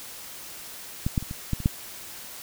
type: clicks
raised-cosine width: 5 ms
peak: -12 / -10 / -24 / -21 / -12 / -22 / -7 dBFS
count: 7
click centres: 1.065 / 1.178 / 1.226 / 1.311 / 1.533 / 1.603 / 1.659 s
effects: white hiss -41 dBFS RMS until 2.42 s